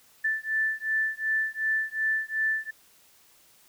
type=beating tone pair; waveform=sine; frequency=1760 / 1762.7 Hz; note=A6 / A6; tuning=0 / +3 cents; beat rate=2.7 Hz; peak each=-28 dBFS; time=0.24-2.71 s; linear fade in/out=10 ms; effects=white hiss -59 dBFS RMS until 3.68 s